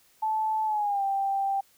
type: tone with pitch glide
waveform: sine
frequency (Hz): 872 to 785.9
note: A5 to G5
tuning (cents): -16 to +4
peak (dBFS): -24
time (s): 0.22-1.61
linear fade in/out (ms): 10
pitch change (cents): -180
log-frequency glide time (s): 0.65-1.03
effects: white hiss -62 dBFS RMS until 1.77 s